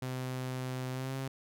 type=tone with pitch glide; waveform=sawtooth; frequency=128.5 to 133.65 Hz; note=C3 to C3; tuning=-31 to +37 cents; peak=-31 dBFS; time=0.02-1.28 s; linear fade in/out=5 ms; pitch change=+68 cents; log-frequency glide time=0.91-1.15 s; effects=none